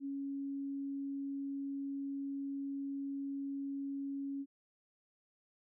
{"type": "tone", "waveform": "sine", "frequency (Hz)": 277.2, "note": "C#4", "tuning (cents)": 0, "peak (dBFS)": -37, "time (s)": [0, 4.46], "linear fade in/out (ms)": 50, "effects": []}